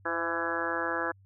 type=harmonic tone with a mistuned harmonic; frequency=167.4 Hz; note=E3; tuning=27 cents sharp; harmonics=2 / 3 / 4 / 5 / 6 / 7 / 8 / 9 / 10; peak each=-37 / -36 / -39 / -40 / -37 / -40 / -36 / -38 / -34 dBFS; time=0.05-1.12 s; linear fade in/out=10 ms; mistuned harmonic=3; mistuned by=+25 cents; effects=added 97 Hz sine -55 dBFS peak until 1.25 s